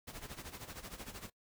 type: noise with tremolo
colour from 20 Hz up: pink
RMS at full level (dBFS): -45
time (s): 0.07-1.3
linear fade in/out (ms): 10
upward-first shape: sine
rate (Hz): 13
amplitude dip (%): 75
effects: noise-tail reverb RT60 0.1 s tail -21 dB re dry